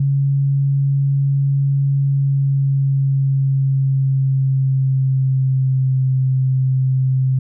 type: tone with pitch glide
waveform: sine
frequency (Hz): 138.59 to 131.11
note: C#3 to C3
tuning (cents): 0 to +4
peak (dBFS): -13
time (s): 0-7.39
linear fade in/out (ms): 5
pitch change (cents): -96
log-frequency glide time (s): 2.02-6.05
effects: none